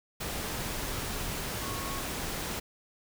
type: tone in noise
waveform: sine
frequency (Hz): 1100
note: C#6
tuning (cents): -14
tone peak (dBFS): -40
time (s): 1.61-2.01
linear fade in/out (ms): 10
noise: pink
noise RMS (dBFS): -35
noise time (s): 0.2-2.6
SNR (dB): -8
effects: none